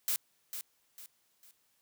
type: noise with echo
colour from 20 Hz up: blue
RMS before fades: -31 dBFS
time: 0.08-0.16 s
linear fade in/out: 0 ms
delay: 450 ms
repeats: 3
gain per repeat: -9 dB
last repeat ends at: 1.51 s
effects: white hiss -73 dBFS RMS until 1.81 s + high-pass 60 Hz 12 dB/octave